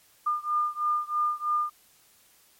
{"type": "beating tone pair", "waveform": "sine", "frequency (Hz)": [1206, 1209.1], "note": ["D6", "D#6"], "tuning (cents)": [46, -50], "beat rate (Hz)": 3.1, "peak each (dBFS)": [-27, -28], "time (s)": [0.26, 1.7], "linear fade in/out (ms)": 10, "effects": ["white hiss -60 dBFS RMS until 2.59 s", "MP3 64 kbps"]}